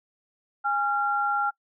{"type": "tone pair together", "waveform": "sine", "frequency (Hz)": [820, 1379.1], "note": ["G#5", "F6"], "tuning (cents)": [-22, -22], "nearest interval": "major sixth", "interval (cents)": 900, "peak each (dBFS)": [-26, -24], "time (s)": [0.64, 1.51], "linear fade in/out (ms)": 20, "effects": ["noise-tail reverb RT60 0.1 s tail -25 dB re dry"]}